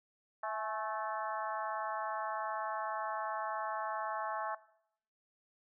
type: harmonic tone with a mistuned harmonic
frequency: 218.7 Hz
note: A3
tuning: 10 cents flat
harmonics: 3 / 4 / 5 / 6 / 7 / 8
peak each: -40 / -40 / -41 / -44 / -48 / -48 dBFS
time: 0.43-4.55 s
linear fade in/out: 5 ms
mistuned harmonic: 4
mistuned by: -47 cents
effects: noise-tail reverb RT60 0.7 s tail -18 dB re dry